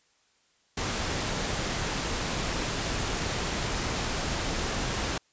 pink noise, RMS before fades -30 dBFS, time 0.77-5.18 s, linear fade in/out 5 ms, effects white hiss -67 dBFS RMS until 5.32 s + resampled to 16000 Hz

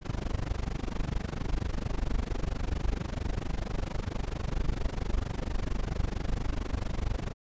brown noise with amplitude modulation, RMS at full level -27 dBFS, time 0.01-7.34 s, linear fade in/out 50 ms, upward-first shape sine, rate 24.4 Hz, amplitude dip 95%, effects resampled to 16000 Hz

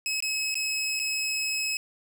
20% pulse tone with dropouts, 2569 Hz, E7, 45 cents flat, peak -22 dBFS, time 0.06-1.77 s, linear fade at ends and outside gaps 1 ms, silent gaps 0.204-0.224 / 0.543-0.554 / 0.993-0.998 s, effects none

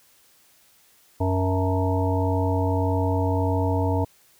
harmonic tone with a mistuned harmonic, 93.3 Hz, F#2, 15 cents sharp, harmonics 1 / 3 / 5 / 7 / 9 / 10, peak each -22 / -27 / -29 / -30 / -32 / -32 dBFS, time 1.2-4.05 s, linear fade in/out 10 ms, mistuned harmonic 9, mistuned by +64 cents, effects white hiss -58 dBFS RMS until 4.39 s

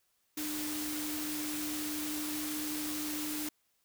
sine tone in noise, 302.2 Hz, D4, 50 cents sharp, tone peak -37 dBFS, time 0.37-3.49 s, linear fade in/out 5 ms, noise white, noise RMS -39 dBFS, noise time 0.37-3.49 s, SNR -1 dB, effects white hiss -75 dBFS RMS until 3.84 s

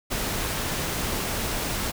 pink noise, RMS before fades -28 dBFS, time 0.1-1.92 s, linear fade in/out 20 ms, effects none

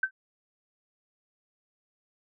sine tone with exponential decay, 1544 Hz, G6, 27 cents flat, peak -19 dBFS, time 0.03-0.11 s, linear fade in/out 5 ms, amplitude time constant 16 ms, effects none

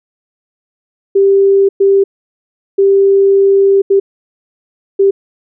sine tone bursts at uneven times, 393.3 Hz, G4, 6 cents sharp, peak -5 dBFS, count 5, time 1.15-1.69 / 1.8-2.04 / 2.78-3.82 / 3.9-4 / 4.99-5.11 s, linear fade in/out 10 ms, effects none

